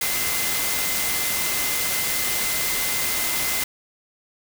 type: tone in noise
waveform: sine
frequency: 2063 Hz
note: C7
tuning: 25 cents flat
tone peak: -31 dBFS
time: 0.01-3.64 s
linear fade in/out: 5 ms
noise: white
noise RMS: -24 dBFS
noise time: 0.01-3.64 s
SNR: -10 dB
effects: none